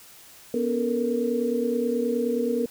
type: tone cluster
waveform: sine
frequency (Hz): 243.6 / 281.2 / 443.4 / 472.9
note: B3 / C#4 / A4 / A#4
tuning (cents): -24 / +25 / +13 / +25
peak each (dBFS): -26 / -34 / -29 / -26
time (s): 0.54-2.66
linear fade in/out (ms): 2
effects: white hiss -49 dBFS RMS until 2.7 s